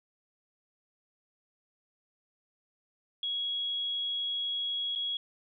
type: tone with dropouts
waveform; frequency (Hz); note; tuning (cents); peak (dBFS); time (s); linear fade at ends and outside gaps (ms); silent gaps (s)
sine; 3324; G#7; +1; -30; 3.23-5.17; 2; 4.952-4.958
effects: none